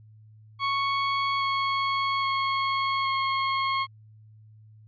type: tone with pitch steps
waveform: sawtooth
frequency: 1107 / 1098.7 / 1090.5 / 1082.3 Hz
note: C#6 / C#6 / C#6 / C#6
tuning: -3 / -16 / -29 / -42 cents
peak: -20 dBFS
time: 0.59-3.87 s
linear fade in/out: 50 ms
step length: 820 ms
effects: added 108 Hz sine -49 dBFS peak until 4.87 s + resampled to 11025 Hz